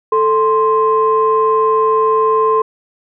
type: tone pair together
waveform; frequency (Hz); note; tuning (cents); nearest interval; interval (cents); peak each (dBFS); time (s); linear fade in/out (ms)
sine; 440 / 1046.5; A4 / C6; 0 / 0; octave + minor third; 1500; -12; 0.12-2.62; 5
effects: tanh soft clip ceiling -2 dBFS